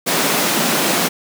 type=high-pass noise; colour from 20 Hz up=pink; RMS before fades=-17 dBFS; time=0.06-1.09 s; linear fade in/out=20 ms; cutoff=160 Hz; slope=48 dB/octave; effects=none